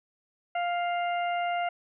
harmonic tone, 700 Hz, F5, 4 cents sharp, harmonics 1 / 2 / 3 / 4, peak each -27 / -37 / -37 / -41 dBFS, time 0.55-1.69 s, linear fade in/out 5 ms, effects none

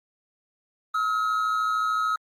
triangle tone pair together, 1283.5 / 1396.9 Hz, E6 / F6, -47 / 0 cents, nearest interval minor second, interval 147 cents, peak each -21 / -29 dBFS, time 0.94-2.16 s, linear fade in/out 5 ms, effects Opus 32 kbps

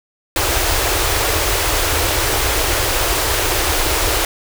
pink band-stop noise, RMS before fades -17 dBFS, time 0.36-4.25 s, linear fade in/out 2 ms, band 110 to 310 Hz, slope 48 dB/octave, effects none

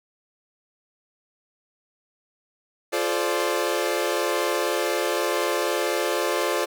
sawtooth chord, D minor seventh, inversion first, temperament equal with one note detuned, 349.2 / 430 / 523.3 / 587.3 Hz, F4 / A4 / C5 / D5, 0 / -40 / 0 / 0 cents, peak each -24 dBFS, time 2.92-6.66 s, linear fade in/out 20 ms, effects none

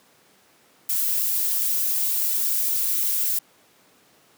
violet noise with flanger, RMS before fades -23 dBFS, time 0.89-3.39 s, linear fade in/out 5 ms, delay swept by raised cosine 1.8 to 4.6 ms, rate 2.8 Hz, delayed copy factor -0.55, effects pink hiss -57 dBFS RMS until 4.37 s + high-pass 200 Hz 12 dB/octave

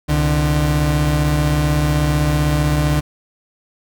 35% pulse tone pair together, 66.7 / 149.18 Hz, C2 / D3, +34 / +27 cents, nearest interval octave + major second, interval 1393 cents, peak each -17 / -14 dBFS, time 0.08-3.01 s, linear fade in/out 20 ms, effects none

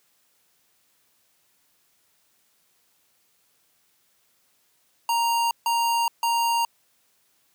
square tone bursts, 932.3 Hz, A#5, in tune, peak -21 dBFS, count 3, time 5.09-6.65 s, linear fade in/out 2 ms, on 420 ms, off 150 ms, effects white hiss -66 dBFS RMS until 7.54 s + high-pass 80 Hz 12 dB/octave

